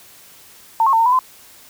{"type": "tone with pitch steps", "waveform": "sine", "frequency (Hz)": [902, 1083, 902, 913, 992, 1027], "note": ["A5", "C#6", "A5", "A#5", "B5", "C6"], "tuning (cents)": [43, -41, 43, -36, 7, -33], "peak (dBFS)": -11, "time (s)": [0.8, 1.19], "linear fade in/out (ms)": 2, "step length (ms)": 65, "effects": ["white hiss -45 dBFS RMS until 1.69 s"]}